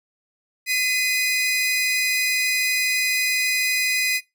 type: tone pair together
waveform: sawtooth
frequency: 2029 / 2481 Hz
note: B6 / D#7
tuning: +46 / -6 cents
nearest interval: minor third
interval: 348 cents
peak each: -19 dBFS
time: 0.66-4.21 s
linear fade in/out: 50 ms
effects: noise-tail reverb RT60 0.2 s tail -21 dB re dry